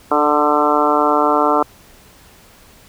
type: harmonic tone with a mistuned harmonic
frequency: 148.6 Hz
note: D3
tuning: 21 cents sharp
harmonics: 2 / 3 / 4 / 5 / 6 / 7 / 8 / 9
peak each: -20 / -20 / -20 / -20 / -20 / -20 / -20 / -20 dBFS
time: 0.11-1.63 s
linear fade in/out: 5 ms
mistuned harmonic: 3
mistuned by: -18 cents
effects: pink hiss -46 dBFS RMS until 2.88 s